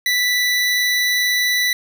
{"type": "tone", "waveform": "25% pulse", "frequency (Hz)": 1975.5, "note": "B6", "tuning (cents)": 0, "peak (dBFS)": -12, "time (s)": [0.06, 1.73], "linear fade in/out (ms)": 2, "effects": []}